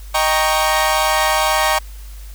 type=chord; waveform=sawtooth; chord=Eb dominant seventh; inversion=none; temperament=equal; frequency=622.3 / 784 / 932.3 / 1108.7 Hz; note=Eb5 / G5 / Bb5 / Db6; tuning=0 / 0 / 0 / 0 cents; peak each=-16 dBFS; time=0.14-1.79 s; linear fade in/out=10 ms; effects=added 50 Hz sine -31 dBFS peak until 2.34 s + white hiss -45 dBFS RMS until 2.34 s